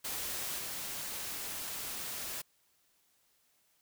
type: noise with level steps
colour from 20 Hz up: white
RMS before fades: -38 / -40 dBFS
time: 0.04-2.42 s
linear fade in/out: 10 ms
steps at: 0.58 s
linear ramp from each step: 5 ms
effects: white hiss -72 dBFS RMS until 3.81 s